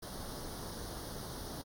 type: noise with comb filter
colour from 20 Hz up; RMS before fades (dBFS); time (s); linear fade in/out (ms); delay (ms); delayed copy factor
pink; -44; 0.02-1.62; 10; 0.2; +0.8
effects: AAC 64 kbps